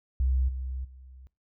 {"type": "tone with level steps", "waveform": "sine", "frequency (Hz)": 64.6, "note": "C2", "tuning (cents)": -21, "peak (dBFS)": [-22, -31, -46], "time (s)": [0.2, 1.27], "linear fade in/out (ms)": 0, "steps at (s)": [0.48, 0.84], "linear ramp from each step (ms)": 10, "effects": ["noise-tail reverb RT60 0.3 s tail -23 dB re dry"]}